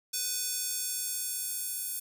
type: tone with high-pass filter sweep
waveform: square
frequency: 498.8 Hz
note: B4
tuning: 17 cents sharp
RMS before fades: -34 dBFS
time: 0.13-2 s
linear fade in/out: 10 ms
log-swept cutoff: 5900 to 10000 Hz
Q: 1.2
effects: none